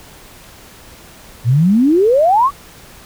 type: exponential sweep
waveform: sine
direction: up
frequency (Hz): 110 to 1174.7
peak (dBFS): -8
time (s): 1.44-2.51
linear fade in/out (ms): 50
effects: pink hiss -40 dBFS RMS until 3.05 s